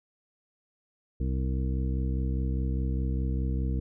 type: harmonic tone with a mistuned harmonic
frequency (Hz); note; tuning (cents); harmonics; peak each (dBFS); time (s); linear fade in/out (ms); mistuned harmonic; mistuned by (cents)
64.9; C2; -13; 1 / 2 / 3 / 4 / 5 / 7; -27 / -33 / -37 / -39 / -41 / -44; 1.2-3.8; 5; 7; +19
effects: none